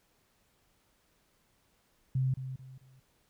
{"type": "tone with echo", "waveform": "sine", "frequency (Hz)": 130.81, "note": "C3", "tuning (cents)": 0, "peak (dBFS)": -26, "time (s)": [2.15, 2.34], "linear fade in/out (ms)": 5, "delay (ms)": 220, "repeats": 3, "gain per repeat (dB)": -10, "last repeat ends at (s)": 3, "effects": ["pink hiss -71 dBFS RMS until 3.29 s"]}